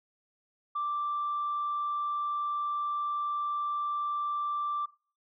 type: tone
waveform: sine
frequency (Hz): 1174.7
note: D6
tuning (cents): 0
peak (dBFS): -28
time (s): 0.75-4.86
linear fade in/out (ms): 10
effects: noise-tail reverb RT60 0.4 s tail -21 dB re dry + tanh soft clip ceiling -25 dBFS